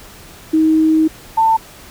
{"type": "tone pair in turn", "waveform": "sine", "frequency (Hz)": [316, 893.8], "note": ["D#4", "A5"], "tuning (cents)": [27, 27], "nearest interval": "octave + tritone", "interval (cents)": 1800, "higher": "second", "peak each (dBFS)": -9, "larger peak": "neither", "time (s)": [[0.53, 1.08], [1.37, 1.57]], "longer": "first", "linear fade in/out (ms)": 10, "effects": ["pink hiss -39 dBFS RMS until 1.9 s"]}